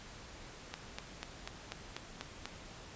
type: click train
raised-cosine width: 0.2 ms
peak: -22 dBFS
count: 8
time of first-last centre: 0.74-2.456 s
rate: 4.08 Hz
effects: pink hiss -51 dBFS RMS until 2.95 s + resampled to 16000 Hz